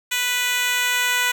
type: tone with high-pass filter sweep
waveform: 10% pulse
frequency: 493.9 Hz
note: B4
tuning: in tune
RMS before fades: -21 dBFS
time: 0.11-1.32 s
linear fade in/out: 10 ms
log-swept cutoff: 2300 to 1300 Hz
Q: 0.85
effects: none